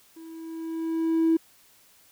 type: tone with level ramp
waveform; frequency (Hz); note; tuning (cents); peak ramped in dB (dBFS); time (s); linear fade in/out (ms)
triangle; 326; E4; -19; -40 to -13; 0.16-1.37; 10
effects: tanh soft clip ceiling -15 dBFS + white hiss -58 dBFS RMS until 2.11 s